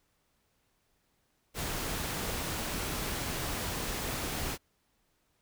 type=noise; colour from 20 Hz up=pink; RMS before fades=-35 dBFS; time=1.54-4.58 s; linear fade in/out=50 ms; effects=pink hiss -74 dBFS RMS until 5.41 s